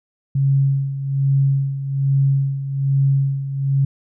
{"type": "tone with tremolo", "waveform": "sine", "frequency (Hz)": 137.3, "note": "C#3", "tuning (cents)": -16, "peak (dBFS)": -12, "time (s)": [0.35, 3.85], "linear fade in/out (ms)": 5, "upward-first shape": "sine", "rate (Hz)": 1.2, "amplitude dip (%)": 70, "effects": []}